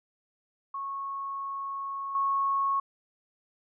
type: tone with level steps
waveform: sine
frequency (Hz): 1100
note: C#6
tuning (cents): -14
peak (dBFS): -32 / -24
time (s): 0.74-2.8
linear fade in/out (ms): 5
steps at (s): 2.15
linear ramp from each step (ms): 2
effects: none